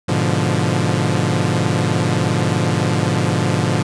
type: chord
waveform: sawtooth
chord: G# diminished seventh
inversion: none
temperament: equal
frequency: 103.83 / 123.47 / 146.83 / 174.61 Hz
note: G#2 / B2 / D3 / F3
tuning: 0 / 0 / 0 / 0 cents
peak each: -17 dBFS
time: 0.08-3.83 s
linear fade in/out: 10 ms
effects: resampled to 22050 Hz